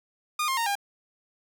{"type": "tone with pitch steps", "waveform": "sawtooth", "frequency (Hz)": [1220, 1062.1, 924.6, 804.9], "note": ["D#6", "C6", "A#5", "G5"], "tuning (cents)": [-34, 26, -14, 46], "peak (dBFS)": -21, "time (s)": [0.39, 0.754], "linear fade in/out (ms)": 5, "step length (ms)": 91, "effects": []}